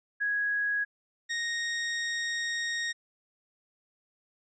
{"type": "tone pair in turn", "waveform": ["sine", "sawtooth"], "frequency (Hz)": [1661.2, 1864.6], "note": ["G#6", "A#6"], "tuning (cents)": [0, 0], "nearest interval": "major second", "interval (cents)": 200, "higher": "second", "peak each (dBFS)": -26, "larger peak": "neither", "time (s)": [[0.2, 0.85], [1.29, 2.93]], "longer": "second", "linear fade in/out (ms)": 20, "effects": ["resampled to 16000 Hz"]}